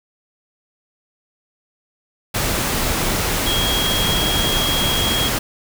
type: tone in noise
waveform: sine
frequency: 3273 Hz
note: G#7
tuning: 26 cents flat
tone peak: -20 dBFS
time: 3.46-5.29 s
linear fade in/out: 10 ms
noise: pink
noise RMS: -20 dBFS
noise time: 2.34-5.39 s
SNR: -3 dB
effects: none